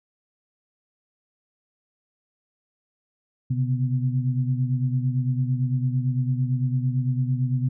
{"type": "tone cluster", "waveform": "sine", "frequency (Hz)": [127.6, 136.5, 247.4], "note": ["C3", "C#3", "B3"], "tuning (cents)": [-43, -26, 3], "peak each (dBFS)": [-22, -27, -31], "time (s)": [3.5, 7.69], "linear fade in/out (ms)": 10, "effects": []}